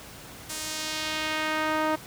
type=tone with band-pass filter sweep; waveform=sawtooth; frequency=311.1 Hz; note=D#4; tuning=in tune; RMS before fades=-29 dBFS; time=0.49-1.96 s; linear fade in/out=10 ms; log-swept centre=9000 to 910 Hz; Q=0.97; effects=pink hiss -44 dBFS RMS until 2.06 s + high-pass 60 Hz 12 dB/octave